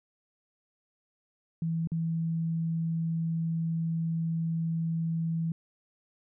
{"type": "tone with dropouts", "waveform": "sine", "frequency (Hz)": 164.2, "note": "E3", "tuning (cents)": -6, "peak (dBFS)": -27, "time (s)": [1.62, 5.52], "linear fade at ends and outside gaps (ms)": 2, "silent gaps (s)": [1.873, 1.918], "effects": []}